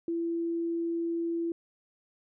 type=tone; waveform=sine; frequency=335.9 Hz; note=E4; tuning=33 cents sharp; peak=-28 dBFS; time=0.08-1.52 s; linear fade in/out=2 ms; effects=none